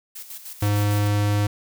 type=noise with tremolo; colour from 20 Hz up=blue; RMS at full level=-36 dBFS; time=0.15-1.08 s; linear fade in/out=10 ms; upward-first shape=square; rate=6.6 Hz; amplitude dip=60%
type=tone; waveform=square; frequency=103.2 Hz; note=G#2; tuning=10 cents flat; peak=-19 dBFS; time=0.62-1.47 s; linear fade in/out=5 ms
effects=none